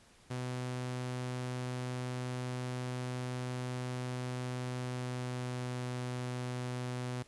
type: tone with pitch glide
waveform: sawtooth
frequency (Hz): 125.6 to 124.73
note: B2 to B2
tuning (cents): +30 to +18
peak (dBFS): -32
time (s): 0.3-7.23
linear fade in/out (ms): 10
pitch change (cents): -12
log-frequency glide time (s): 4.7-5.79
effects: pink hiss -62 dBFS RMS until 7.27 s + resampled to 24000 Hz